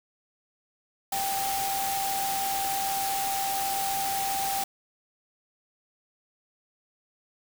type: tone in noise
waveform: sine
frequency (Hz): 784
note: G5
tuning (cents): 0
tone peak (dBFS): -28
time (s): 1.12-4.64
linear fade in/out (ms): 5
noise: white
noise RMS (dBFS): -32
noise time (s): 1.12-4.64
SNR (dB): +1
effects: none